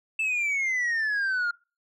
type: exponential sweep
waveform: sine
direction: down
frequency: 2656 to 1396.9 Hz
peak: -21 dBFS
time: 0.19-1.51 s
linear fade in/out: 5 ms
effects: noise-tail reverb RT60 0.3 s tail -25 dB re dry + tanh soft clip ceiling -23 dBFS